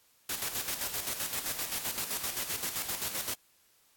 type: noise with tremolo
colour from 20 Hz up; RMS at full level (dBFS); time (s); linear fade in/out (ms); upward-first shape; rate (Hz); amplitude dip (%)
white; -33; 0.29-3.34; 5; square; 7.7; 55
effects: white hiss -66 dBFS RMS until 3.96 s + AAC 64 kbps